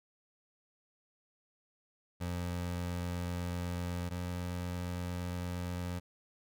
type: tone pair in turn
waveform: 25% pulse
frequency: 88 / 88.66 Hz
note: F2 / F2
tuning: +14 / +27 cents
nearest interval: unison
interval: 13 cents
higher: second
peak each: -31 / -32 dBFS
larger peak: first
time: 2.2-4.1 / 4.1-6 s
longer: neither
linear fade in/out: 20 ms
effects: none